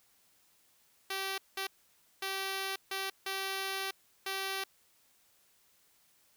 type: tone bursts at uneven times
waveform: 5% pulse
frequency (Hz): 386.9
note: G4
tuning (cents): -23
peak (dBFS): -23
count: 6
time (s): 1.1-1.38 / 1.57-1.67 / 2.22-2.76 / 2.91-3.1 / 3.26-3.91 / 4.26-4.64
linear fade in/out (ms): 5
effects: white hiss -68 dBFS RMS until 6.36 s